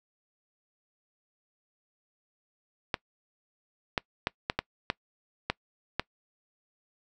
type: clicks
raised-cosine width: 0.3 ms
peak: -10 dBFS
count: 8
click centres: 2.942 / 3.978 / 4.271 / 4.499 / 4.59 / 4.901 / 5.5 / 5.996 s
effects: noise-tail reverb RT60 0.1 s tail -24 dB re dry